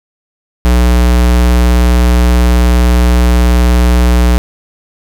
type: tone with vibrato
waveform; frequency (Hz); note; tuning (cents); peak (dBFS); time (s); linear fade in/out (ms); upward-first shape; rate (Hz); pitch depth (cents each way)
square; 60.6; B1; -32; -6; 0.65-4.38; 0; triangle; 19; 12
effects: none